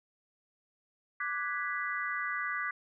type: chord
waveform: sine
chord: G# half-diminished seventh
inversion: second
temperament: equal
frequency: 1174.7 / 1480 / 1661.2 / 1975.5 Hz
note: D6 / F#6 / G#6 / B6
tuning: 0 / 0 / 0 / 0 cents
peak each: -37 / -38 / -39 / -36 dBFS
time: 1.2-2.71 s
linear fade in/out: 5 ms
effects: none